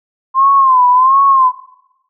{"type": "tone with vibrato", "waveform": "sine", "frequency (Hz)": 1045, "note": "C6", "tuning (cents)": -2, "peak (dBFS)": -6, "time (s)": [0.34, 1.52], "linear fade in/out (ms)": 50, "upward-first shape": "sine", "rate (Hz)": 1.4, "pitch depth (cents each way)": 100, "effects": ["noise-tail reverb RT60 0.9 s tail -20 dB re dry"]}